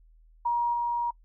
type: tone with level steps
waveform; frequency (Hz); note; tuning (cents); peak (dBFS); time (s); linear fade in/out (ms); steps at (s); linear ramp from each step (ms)
sine; 950; A#5; +33; -23 / -25; 0.45-1.11; 10; 0.73; 10
effects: noise-tail reverb RT60 0.1 s tail -25 dB re dry + added 40 Hz sine -54 dBFS peak until 1.24 s